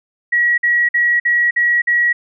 sine tone bursts, 1916 Hz, A#6, 47 cents sharp, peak -11 dBFS, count 6, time 0.32-2.13 s, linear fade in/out 10 ms, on 260 ms, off 50 ms, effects none

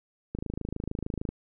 click train, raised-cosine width 3 ms, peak -19 dBFS, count 26, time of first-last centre 0.35-1.29 s, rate 26.6 Hz, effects none

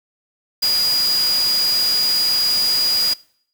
sine tone in noise, 4883 Hz, D#8, 33 cents flat, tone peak -15 dBFS, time 0.62-3.14 s, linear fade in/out 10 ms, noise white, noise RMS -26 dBFS, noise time 0.62-3.14 s, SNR +8 dB, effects noise-tail reverb RT60 0.6 s tail -22 dB re dry

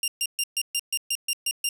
15% pulse tone bursts, 2794 Hz, F7, in tune, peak -16 dBFS, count 10, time 0.03-1.69 s, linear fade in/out 2 ms, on 49 ms, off 130 ms, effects none

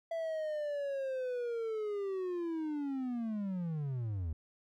triangle linear sweep, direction down, 667 to 75 Hz, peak -32 dBFS, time 0.11-4.33 s, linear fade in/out 5 ms, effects none

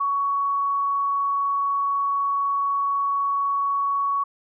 sine tone, 1119 Hz, C#6, 16 cents sharp, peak -20 dBFS, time 0-4.24 s, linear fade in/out 10 ms, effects none

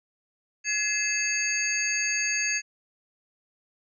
sine tone cluster, 1693 / 2073 / 2606 / 4607 / 6520 Hz, G#6 / C7 / E7 / D8 / G#8, +33 / -17 / -20 / -34 / -33 cents, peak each -32 / -35 / -28 / -33 / -29 dBFS, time 0.64-2.62 s, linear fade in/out 50 ms, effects none

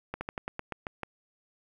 slowing click train, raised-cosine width 0.5 ms, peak -19 dBFS, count 9, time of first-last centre 0.14-1.033 s, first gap 70 ms, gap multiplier 1.13, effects 9-bit

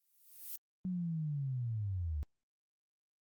violet noise with exponential growth, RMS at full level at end -40 dBFS, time 0-0.56 s, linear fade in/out 2 ms, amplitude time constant 120 ms
sine linear sweep, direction down, 187.3 to 69.8 Hz, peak -34 dBFS, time 0.85-2.23 s, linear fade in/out 0 ms
effects Opus 24 kbps

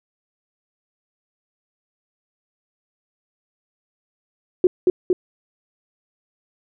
sine tone with echo, 363.5 Hz, F#4, 31 cents flat, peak -9 dBFS, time 4.64-4.67 s, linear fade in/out 2 ms, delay 230 ms, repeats 2, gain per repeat -2 dB, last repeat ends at 5.13 s, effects none

